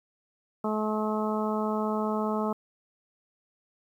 harmonic tone, 214.7 Hz, A3, 42 cents flat, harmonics 1 / 2 / 3 / 4 / 5 / 6, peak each -29 / -32 / -34 / -35 / -36 / -37 dBFS, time 0.64-2.53 s, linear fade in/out 5 ms, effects 10-bit

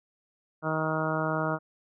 harmonic tone, 157.6 Hz, D#3, 23 cents sharp, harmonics 1 / 2 / 3 / 4 / 5 / 6 / 7 / 8 / 9, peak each -32 / -34 / -36 / -32 / -38 / -37 / -38 / -35 / -35 dBFS, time 0.62-1.59 s, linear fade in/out 50 ms, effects none

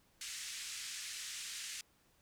white band-pass noise, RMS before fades -45 dBFS, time 0.21-1.81 s, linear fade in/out 2 ms, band 1700 to 8400 Hz, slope 24 dB/octave, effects pink hiss -71 dBFS RMS until 2.21 s

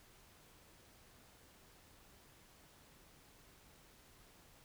silence, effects pink hiss -64 dBFS RMS until 4.64 s

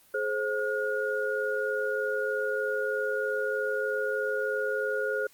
sine tone cluster, 425.8 / 529 / 1436 Hz, G#4 / C5 / F6, +43 / +19 / +48 cents, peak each -31 dBFS, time 0.14-5.27 s, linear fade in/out 5 ms, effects white hiss -59 dBFS RMS until 5.33 s + Opus 32 kbps

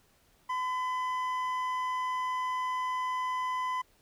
triangle tone pair together, 1015 / 2001 Hz, B5 / B6, +47 / +22 cents, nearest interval octave, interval 1175 cents, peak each -28 / -39 dBFS, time 0.49-3.82 s, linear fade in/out 10 ms, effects pink hiss -66 dBFS RMS until 4.01 s

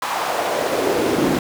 brown noise with high-pass filter sweep, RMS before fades -20 dBFS, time 0.02-1.39 s, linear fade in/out 2 ms, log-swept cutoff 980 to 250 Hz, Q 1.9, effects none

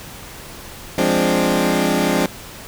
20% pulse chord, D half-diminished seventh, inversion first, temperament equal, 174.61 / 207.7 / 261.6 / 293.7 Hz, F3 / Ab3 / C4 / D4, 0 / 0 / 0 / 0 cents, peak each -16 dBFS, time 0.98-2.26 s, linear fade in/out 2 ms, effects pink hiss -36 dBFS RMS until 2.67 s

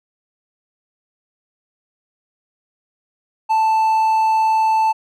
triangle tone, 881 Hz, A5, 2 cents sharp, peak -11 dBFS, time 3.49-4.93 s, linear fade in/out 20 ms, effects none

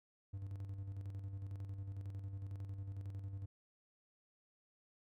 triangle tone with tremolo, 98 Hz, G2, in tune, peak -39 dBFS, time 0.33-3.46 s, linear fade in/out 10 ms, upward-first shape square, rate 11 Hz, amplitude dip 45%, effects none

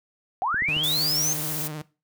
sine linear sweep, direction up, 698.5 to 6440 Hz, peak -22 dBFS, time 0.42-1.33 s, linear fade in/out 0 ms
clicks, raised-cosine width 3 ms, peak -25 dBFS, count 4, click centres 0.544 / 0.622 / 0.688 / 0.767 s
sawtooth tone with vibrato, 152.3 Hz, D#3, 37 cents flat, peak -28 dBFS, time 0.68-1.82 s, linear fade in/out 5 ms, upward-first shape sine, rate 16 Hz, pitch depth 52 cents each way
blue noise, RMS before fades -30 dBFS, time 0.83-1.68 s, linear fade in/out 10 ms
effects noise-tail reverb RT60 0.3 s tail -19 dB re dry

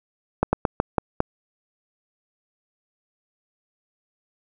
slowing click train, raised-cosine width 1 ms, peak -4 dBFS, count 6, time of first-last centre 0.43-1.204 s, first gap 100 ms, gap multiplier 1.22, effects none

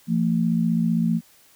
sine tone pair together, 170.6 / 226.1 Hz, F3 / A3, -40 / +47 cents, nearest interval perfect fourth, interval 487 cents, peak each -21 dBFS, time 0.07-1.21 s, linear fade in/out 50 ms, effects white hiss -55 dBFS RMS until 1.55 s

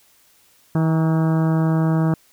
harmonic tone with a mistuned harmonic, 160.8 Hz, E3, 43 cents flat, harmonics 1 / 2 / 3 / 4 / 5 / 6 / 7 / 8 / 9 / 10, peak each -16 / -23 / -32 / -30 / -34 / -35 / -36 / -37 / -41 / -41 dBFS, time 0.75-2.14 s, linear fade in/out 2 ms, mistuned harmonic 6, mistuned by -52 cents, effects white hiss -56 dBFS RMS until 2.32 s

